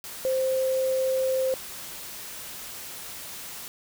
sine tone in noise, 523.3 Hz, C5, in tune, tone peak -22 dBFS, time 0.25-1.54 s, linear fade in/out 0 ms, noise white, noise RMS -39 dBFS, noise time 0.04-3.68 s, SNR +14 dB, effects none

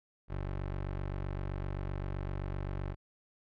20% pulse tone, 47.74 Hz, G1, 45 cents flat, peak -30 dBFS, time 0.28-2.96 s, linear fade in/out 50 ms, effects low-pass 2000 Hz 12 dB/octave

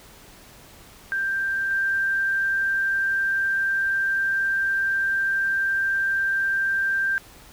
sine tone pair in turn, 1578 / 1578 Hz, G6 / G6, +11 / +11 cents, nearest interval unison, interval 0 cents, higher neither, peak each -22 / -20 dBFS, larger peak second, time 1.12-1.71 / 1.71-7.18 s, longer second, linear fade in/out 0 ms, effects pink hiss -48 dBFS RMS until 7.52 s

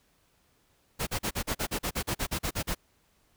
pink noise bursts, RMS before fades -30 dBFS, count 15, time 0.99-2.75 s, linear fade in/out 20 ms, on 80 ms, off 40 ms, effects pink hiss -68 dBFS RMS until 3.36 s

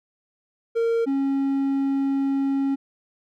triangle tone pair in turn, 460.7 / 273.9 Hz, A#4 / C#4, -20 / -21 cents, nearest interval major sixth, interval 901 cents, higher first, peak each -17 / -18 dBFS, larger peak first, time 0.75-1.06 / 1.06-2.76 s, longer second, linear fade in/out 20 ms, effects none

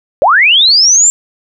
sine linear sweep, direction up, 493.9 to 7450 Hz, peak -4 dBFS, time 0.22-1.1 s, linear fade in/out 0 ms, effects none

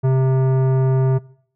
sine tone with tanh clipping, 131.6 Hz, C3, 10 cents sharp, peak -15 dBFS, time 0.03-1.19 s, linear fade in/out 20 ms, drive 15 dB, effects noise-tail reverb RT60 0.6 s tail -22 dB re dry

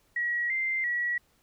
sine tone with pitch steps, 1914 / 2087 / 1927 Hz, A#6 / C7 / B6, +45 / -5 / -43 cents, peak -26 dBFS, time 0.16-1.18 s, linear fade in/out 5 ms, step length 340 ms, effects pink hiss -67 dBFS RMS until 1.42 s

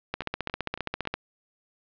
two click trains, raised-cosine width 0.3 ms, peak -12 / -22 dBFS, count 16 / 4, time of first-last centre 0.14-1.14 / 0.22-1.053 s, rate 15 / 3.6 Hz, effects low-pass 4000 Hz 12 dB/octave

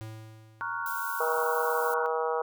square tone with exponential decay, 110 Hz, A2, in tune, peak -37 dBFS, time 0.01-1.26 s, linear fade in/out 0 ms, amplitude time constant 270 ms
sine chord, Gb major seventh, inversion first, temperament equal, 932.3 / 1108.7 / 1396.9 / 1480 Hz, Bb5 / Db6 / F6 / Gb6, 0 / 0 / 0 / 0 cents, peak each -36 dBFS, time 0.61-2.06 s, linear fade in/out 0 ms
violet noise, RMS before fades -40 dBFS, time 0.86-1.94 s, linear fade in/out 0 ms
harmonic tone, 159.9 Hz, D#3, 48 cents sharp, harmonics 3 / 4 / 5 / 6 / 7 / 8 / 9, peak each -29 / -36 / -34 / -35 / -37 / -36 / -43 dBFS, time 1.2-2.42 s, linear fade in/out 5 ms
effects none

